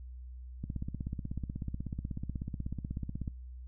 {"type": "click train", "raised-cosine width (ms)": 5, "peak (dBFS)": -24, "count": 44, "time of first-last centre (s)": [0.64, 3.278], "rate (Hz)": 16.3, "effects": ["noise-tail reverb RT60 0.2 s tail -24 dB re dry", "added 62 Hz sine -43 dBFS peak until 3.67 s"]}